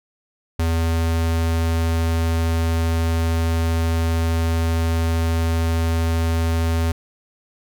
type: tone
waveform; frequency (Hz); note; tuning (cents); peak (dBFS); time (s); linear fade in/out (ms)
square; 82.41; E2; 0; -18; 0.59-6.92; 5
effects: none